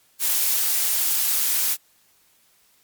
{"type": "noise", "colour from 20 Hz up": "blue", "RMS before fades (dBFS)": -21, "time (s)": [0.19, 1.77], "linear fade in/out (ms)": 50, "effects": ["white hiss -60 dBFS RMS until 2.83 s", "MP3 96 kbps"]}